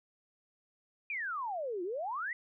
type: exponential two-way sweep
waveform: sine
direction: down then up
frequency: 2483 to 338.4 to 2033 Hz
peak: -34 dBFS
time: 1.1-2.33 s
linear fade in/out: 2 ms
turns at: 1.83 s
effects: none

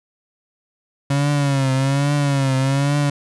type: tone with vibrato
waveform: 35% pulse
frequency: 138.59 Hz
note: C#3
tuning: in tune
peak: -14 dBFS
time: 1.1-3.1 s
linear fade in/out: 5 ms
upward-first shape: triangle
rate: 1.2 Hz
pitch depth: 96 cents each way
effects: resampled to 24000 Hz

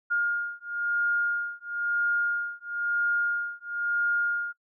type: beating tone pair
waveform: sine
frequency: 1416 / 1417 Hz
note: F6 / F6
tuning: +23 / +25 cents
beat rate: 1 Hz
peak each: -28 dBFS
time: 0.1-4.53 s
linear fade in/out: 20 ms
effects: noise-tail reverb RT60 0.1 s tail -24 dB re dry

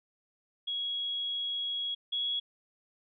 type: tone pair in turn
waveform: sine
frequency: 3322 / 3343 Hz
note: G#7 / G#7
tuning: 0 / +11 cents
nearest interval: unison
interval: 11 cents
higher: second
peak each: -31 / -29 dBFS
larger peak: second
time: 0.67-1.95 / 2.12-2.4 s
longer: first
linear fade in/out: 10 ms
effects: none

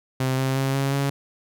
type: tone with pitch steps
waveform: sawtooth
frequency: 130.81 / 132.87 / 134.95 / 137.08 / 139.23 Hz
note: C3 / C3 / C#3 / C#3 / C#3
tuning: 0 / +27 / -46 / -19 / +8 cents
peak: -17 dBFS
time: 0.2-1.1 s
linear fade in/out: 5 ms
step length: 180 ms
effects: none

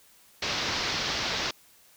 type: low-pass noise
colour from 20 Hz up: white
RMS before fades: -30 dBFS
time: 0.42-1.51 s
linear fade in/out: 5 ms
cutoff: 5600 Hz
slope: 48 dB/octave
effects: white hiss -58 dBFS RMS until 1.96 s

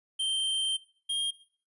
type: tone pair in turn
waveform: square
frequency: 3136 / 3222 Hz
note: G7 / G7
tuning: 0 / +47 cents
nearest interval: unison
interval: 47 cents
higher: second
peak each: -28 dBFS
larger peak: neither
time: 0.19-0.77 / 1.09-1.31 s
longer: first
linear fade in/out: 10 ms
effects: noise-tail reverb RT60 0.5 s tail -18 dB re dry + resampled to 24000 Hz

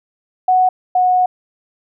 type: tone pair in turn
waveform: sine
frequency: 740 / 731.9 Hz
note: F#5 / F#5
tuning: 0 / -19 cents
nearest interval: unison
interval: 19 cents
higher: first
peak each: -9 / -10 dBFS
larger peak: first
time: 0.48-0.69 / 0.95-1.26 s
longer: second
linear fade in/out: 5 ms
effects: none

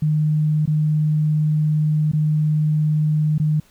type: tone with dropouts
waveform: sine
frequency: 152.9 Hz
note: D#3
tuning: 30 cents flat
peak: -15 dBFS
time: 0.02-3.6 s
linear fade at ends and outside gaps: 5 ms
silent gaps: 0.657-0.675 / 2.117-2.133 / 3.381-3.398 s
effects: pink hiss -55 dBFS RMS until 3.7 s

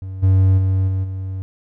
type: tone with level steps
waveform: triangle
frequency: 94.9 Hz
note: F#2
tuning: 44 cents sharp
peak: -24 / -8 / -12 / -15 / -21 dBFS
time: 0.02-1.42 s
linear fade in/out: 0 ms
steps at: 0.22 / 0.57 / 0.87 / 1.03 s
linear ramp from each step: 20 ms
effects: none

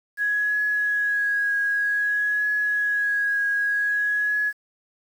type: tone with vibrato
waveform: sine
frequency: 1666 Hz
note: G#6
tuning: 5 cents sharp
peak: -20 dBFS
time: 0.17-4.53 s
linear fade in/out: 50 ms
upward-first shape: triangle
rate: 0.53 Hz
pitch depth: 23 cents each way
effects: 8-bit

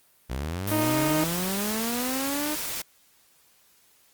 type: linear sweep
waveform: sawtooth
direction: up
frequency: 58.27 to 307.6 Hz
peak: -24 dBFS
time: 0.29-2.56 s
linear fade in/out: 20 ms
type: noise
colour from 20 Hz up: white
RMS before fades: -32 dBFS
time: 0.67-2.82 s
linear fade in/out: 5 ms
type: harmonic tone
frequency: 309.5 Hz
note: D#4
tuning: 9 cents flat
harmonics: 1 / 2 / 3 / 4 / 5 / 6 / 7 / 8 / 9 / 10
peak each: -25 / -29 / -33 / -35 / -41 / -43 / -41 / -41 / -46 / -46 dBFS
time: 0.71-1.24 s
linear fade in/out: 2 ms
effects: white hiss -61 dBFS RMS until 4.13 s + Opus 32 kbps

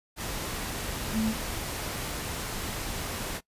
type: tone in noise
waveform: sine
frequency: 220 Hz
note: A3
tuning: in tune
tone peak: -24 dBFS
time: 1.12-1.34 s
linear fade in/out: 50 ms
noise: pink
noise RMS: -34 dBFS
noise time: 0.16-3.41 s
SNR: +7 dB
effects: noise-tail reverb RT60 0.1 s tail -21 dB re dry + resampled to 32000 Hz

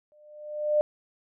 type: tone with exponential growth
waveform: sine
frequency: 600 Hz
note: D5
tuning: 37 cents sharp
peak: -17 dBFS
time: 0.12-0.81 s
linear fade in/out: 0 ms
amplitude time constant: 150 ms
effects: none

